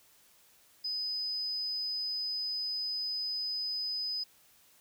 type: tone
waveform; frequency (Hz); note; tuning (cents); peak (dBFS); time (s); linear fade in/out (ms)
sine; 5010; D#8; +11; -32; 0.84-4.24; 10
effects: white hiss -63 dBFS RMS until 4.8 s